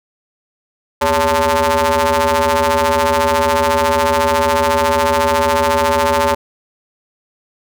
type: ring-modulated tone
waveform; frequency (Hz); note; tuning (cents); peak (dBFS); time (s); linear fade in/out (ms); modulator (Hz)
sawtooth; 160; D#3; +49; -5; 1.01-6.35; 10; 727
effects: none